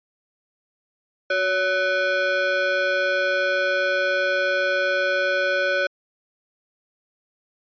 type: ring-modulated tone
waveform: square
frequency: 466.2 Hz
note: A#4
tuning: in tune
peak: -17 dBFS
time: 1.3-5.87 s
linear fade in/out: 5 ms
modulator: 1030 Hz
effects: resampled to 11025 Hz